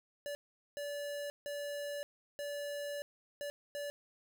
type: tone bursts at uneven times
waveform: square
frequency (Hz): 577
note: D5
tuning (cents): -31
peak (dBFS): -39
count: 6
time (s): 0.26-0.35 / 0.77-1.3 / 1.46-2.03 / 2.39-3.02 / 3.41-3.5 / 3.75-3.9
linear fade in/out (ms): 0
effects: none